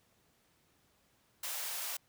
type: high-pass noise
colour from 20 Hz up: white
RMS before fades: -39 dBFS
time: 1.43-1.97 s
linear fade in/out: 5 ms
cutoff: 570 Hz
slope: 24 dB/octave
effects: pink hiss -71 dBFS RMS until 2.08 s + high-pass 60 Hz 12 dB/octave